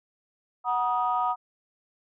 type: chord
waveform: sine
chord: D# minor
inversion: first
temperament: equal with one note detuned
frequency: 740 / 956.9 / 1244.5 Hz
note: F#5 / A#5 / D#6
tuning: 0 / +45 / 0 cents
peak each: -27 dBFS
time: 0.64-1.36 s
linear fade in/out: 50 ms
effects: tanh soft clip ceiling -14 dBFS